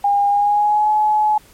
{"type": "tone with pitch glide", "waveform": "sine", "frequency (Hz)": [809, 850.7], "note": ["G#5", "G#5"], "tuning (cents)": [-46, 41], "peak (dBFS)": -12, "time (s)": [0.04, 1.38], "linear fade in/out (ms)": 5, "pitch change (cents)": 87, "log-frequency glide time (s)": [0.28, 0.9], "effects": ["pink hiss -48 dBFS RMS until 1.53 s", "MP3 64 kbps"]}